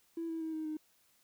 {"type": "tone with pitch steps", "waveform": "triangle", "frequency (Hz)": [331.8, 325.9, 320.1, 314.4, 308.9], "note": ["E4", "E4", "D#4", "D#4", "D#4"], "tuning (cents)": [11, -20, 49, 18, -12], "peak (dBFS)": -32, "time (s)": [0.17, 0.77], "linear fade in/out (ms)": 5, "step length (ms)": 120, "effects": ["tanh soft clip ceiling -33 dBFS", "white hiss -70 dBFS RMS until 1.23 s"]}